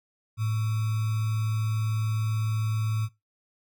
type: tone with sample-and-hold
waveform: sine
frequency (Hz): 109.1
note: A2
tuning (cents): -14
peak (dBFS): -24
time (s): 0.37-3.09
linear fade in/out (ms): 50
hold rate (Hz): 1225
effects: noise-tail reverb RT60 0.2 s tail -20 dB re dry